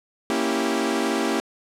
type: chord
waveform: sawtooth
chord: A# diminished seventh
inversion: none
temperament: equal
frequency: 233.1 / 277.2 / 329.6 / 392 Hz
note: A#3 / C#4 / E4 / G4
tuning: 0 / 0 / 0 / 0 cents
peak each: -23 dBFS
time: 0.3-1.4 s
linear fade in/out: 0 ms
effects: low-pass 10000 Hz 12 dB/octave